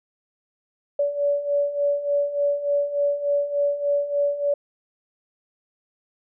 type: beating tone pair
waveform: sine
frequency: 571 / 574.4 Hz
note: D5 / D5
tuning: -49 / -39 cents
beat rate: 3.4 Hz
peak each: -26 / -21 dBFS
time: 0.99-4.54 s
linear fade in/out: 5 ms
effects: none